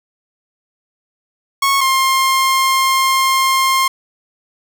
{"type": "tone pair in turn", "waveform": "sawtooth", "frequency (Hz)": [1099, 1061.6], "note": ["C#6", "C6"], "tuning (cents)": [-15, 25], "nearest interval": "minor second", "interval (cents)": 60, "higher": "first", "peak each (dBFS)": -8, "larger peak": "neither", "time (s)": [[1.62, 1.81], [1.81, 3.88]], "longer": "second", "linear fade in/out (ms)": 5, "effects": []}